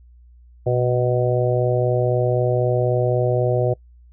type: harmonic tone with a mistuned harmonic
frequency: 123.9 Hz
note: B2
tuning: 6 cents sharp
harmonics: 1 / 3 / 4 / 5 / 6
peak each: -20 / -23 / -22 / -23 / -30 dBFS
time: 0.66-3.74 s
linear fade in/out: 10 ms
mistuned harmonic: 1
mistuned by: -18 cents
effects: noise-tail reverb RT60 0.1 s tail -24 dB re dry + added 60 Hz sine -45 dBFS peak until 4.12 s